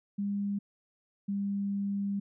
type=tone pair in turn; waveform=sine; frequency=201.5 / 199.88 Hz; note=G3 / G3; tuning=+48 / +34 cents; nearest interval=unison; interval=14 cents; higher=first; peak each=-29 / -29 dBFS; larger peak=neither; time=0.18-0.59 / 1.28-2.2 s; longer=second; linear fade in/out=10 ms; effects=none